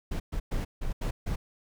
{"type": "noise bursts at uneven times", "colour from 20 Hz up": "brown", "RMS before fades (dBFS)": -30, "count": 6, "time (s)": [[0.11, 0.2], [0.32, 0.4], [0.51, 0.65], [0.81, 0.93], [1.01, 1.11], [1.26, 1.36]], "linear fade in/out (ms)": 10, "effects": []}